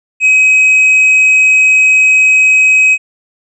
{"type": "tone", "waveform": "triangle", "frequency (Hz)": 2536, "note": "D#7", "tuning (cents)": 32, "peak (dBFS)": -3, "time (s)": [0.2, 2.98], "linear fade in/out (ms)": 50, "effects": ["resampled to 24000 Hz"]}